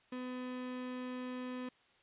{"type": "tone", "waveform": "35% pulse", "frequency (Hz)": 252, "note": "B3", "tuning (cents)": 35, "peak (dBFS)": -38, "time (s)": [0.12, 1.69], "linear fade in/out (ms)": 5, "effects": ["white hiss -68 dBFS RMS until 2.02 s", "resampled to 8000 Hz"]}